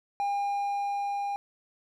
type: tone with level ramp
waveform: triangle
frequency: 806 Hz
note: G5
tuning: 48 cents sharp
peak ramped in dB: -24 to -27 dBFS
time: 0.2-1.36 s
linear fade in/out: 0 ms
effects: none